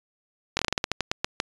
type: slowing click train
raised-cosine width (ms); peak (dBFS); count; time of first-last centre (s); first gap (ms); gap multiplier
0.2; -6; 13; 0.57-1.401; 21; 1.2
effects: resampled to 22050 Hz